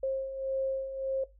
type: beating tone pair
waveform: sine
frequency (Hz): 533 / 534.7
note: C5 / C5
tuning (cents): +32 / +37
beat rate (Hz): 1.7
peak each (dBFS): -37 / -30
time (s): 0.03-1.24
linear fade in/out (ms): 5
effects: noise-tail reverb RT60 0.2 s tail -17 dB re dry + added 50 Hz sine -55 dBFS peak until 1.39 s